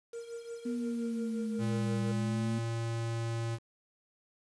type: tone with tremolo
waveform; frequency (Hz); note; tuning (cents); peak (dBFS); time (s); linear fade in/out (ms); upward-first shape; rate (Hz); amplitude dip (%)
triangle; 466.2; A#4; 0; -35; 0.13-2.12; 5; triangle; 5.7; 75
type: linear two-way sweep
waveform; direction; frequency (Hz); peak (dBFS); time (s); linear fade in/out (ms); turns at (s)
sine; down then up; 245.1 to 200.2 to 227.2; -32; 0.65-2.59; 10; 2.02
type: tone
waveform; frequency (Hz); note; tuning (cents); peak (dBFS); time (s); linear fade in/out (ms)
square; 115.3; A#2; -19; -33; 1.58-3.59; 50
effects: resampled to 22050 Hz + 9-bit